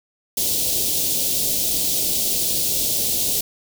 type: band-stop noise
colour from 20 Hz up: white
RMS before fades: -21 dBFS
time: 0.37-3.41 s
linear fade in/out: 5 ms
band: 590 to 3300 Hz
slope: 24 dB/octave
effects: none